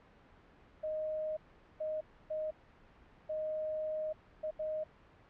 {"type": "tone bursts at uneven times", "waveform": "sine", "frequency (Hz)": 621, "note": "D#5", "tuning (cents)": -3, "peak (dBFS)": -34, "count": 6, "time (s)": [[0.83, 1.37], [1.8, 2.01], [2.3, 2.51], [3.29, 4.13], [4.43, 4.51], [4.59, 4.84]], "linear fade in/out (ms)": 10, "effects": ["pink hiss -61 dBFS RMS until 5.29 s", "low-pass 2000 Hz 12 dB/octave"]}